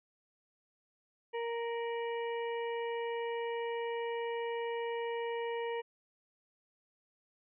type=harmonic tone with a mistuned harmonic; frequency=466.2 Hz; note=A#4; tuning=in tune; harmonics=1 / 2 / 4 / 5 / 6; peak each=-35 / -41 / -47 / -49 / -51 dBFS; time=1.33-5.82 s; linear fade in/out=20 ms; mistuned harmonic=6; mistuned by=+67 cents; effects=none